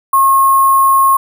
sine tone with sample-and-hold, 1080 Hz, C#6, 45 cents flat, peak -6 dBFS, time 0.13-1.17 s, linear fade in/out 5 ms, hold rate 11025 Hz, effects none

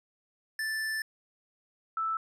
square / sine tone pair in turn, 1760 / 1318.5 Hz, A6 / E6, 0 / 0 cents, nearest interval perfect fourth, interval 500 cents, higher first, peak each -31 / -28 dBFS, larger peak second, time 0.59-1.02 / 1.97-2.17 s, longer first, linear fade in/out 2 ms, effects resampled to 32000 Hz

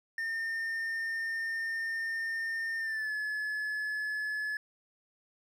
triangle tone with pitch glide, 1815 to 1713.1 Hz, A#6 to A6, -47 to -47 cents, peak -30 dBFS, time 0.18-4.57 s, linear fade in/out 2 ms, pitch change -100 cents, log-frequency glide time 2.79-3.13 s, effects none

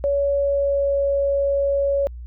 sine tone with pitch glide, 563 to 558.5 Hz, C#5 to C#5, +27 to +13 cents, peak -17 dBFS, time 0.04-2.07 s, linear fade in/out 0 ms, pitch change -14 cents, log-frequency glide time 0.29-0.97 s, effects added 60 Hz sine -32 dBFS peak until 2.26 s

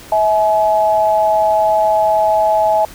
sine tone pair together, 646.4 / 849 Hz, E5 / G#5, -34 / +38 cents, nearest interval perfect fourth, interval 472 cents, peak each -13 dBFS, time 0.12-2.85 s, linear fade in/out 2 ms, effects pink hiss -37 dBFS RMS until 2.94 s

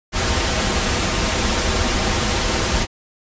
pink noise with comb filter, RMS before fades -19 dBFS, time 0.12-2.87 s, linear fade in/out 50 ms, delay 7 ms, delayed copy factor -0.55, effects resampled to 16000 Hz

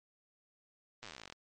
slowing click train, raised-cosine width 0.2 ms, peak -29 dBFS, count 21, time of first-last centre 1.03-1.324 s, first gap 8 ms, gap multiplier 1.06, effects MP3 48 kbps

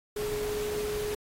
sine tone in noise, 419.9 Hz, G#4, 19 cents sharp, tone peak -30 dBFS, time 0.16-1.15 s, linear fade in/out 5 ms, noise pink, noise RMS -39 dBFS, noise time 0.16-1.15 s, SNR +6 dB, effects AAC 48 kbps

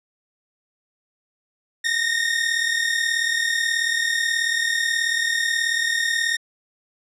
sawtooth tone pair together, 1826 / 1864.4 Hz, A#6 / A#6, -36 / 0 cents, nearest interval unison, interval 36 cents, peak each -19 / -19 dBFS, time 1.84-6.37 s, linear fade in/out 10 ms, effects low-pass 9000 Hz 12 dB/octave

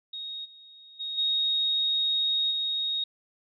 sine tone with level steps, 3747 Hz, A#7, 8 cents sharp, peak -34 / -48 / -31 / -23 / -26 dBFS, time 0.13-3.04 s, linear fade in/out 5 ms, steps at 0.44 / 0.99 / 1.17 / 2.5 s, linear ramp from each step 20 ms, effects none

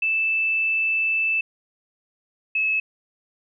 sine tone pair in turn, 2638 / 2593 Hz, E7 / E7, +1 / -29 cents, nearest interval unison, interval 30 cents, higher first, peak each -19 dBFS, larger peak neither, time 0.02-1.41 / 2.55-2.8 s, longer first, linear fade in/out 5 ms, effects none

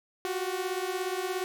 sawtooth beating tone pair, 361.7 / 378.7 Hz, F#4 / F#4, -39 / +40 cents, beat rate 17 Hz, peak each -29 / -29 dBFS, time 0.25-1.44 s, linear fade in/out 0 ms, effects none

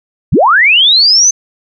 sine linear sweep, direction up, 61.1 to 6272 Hz, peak -4 dBFS, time 0.32-1.31 s, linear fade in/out 10 ms, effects none

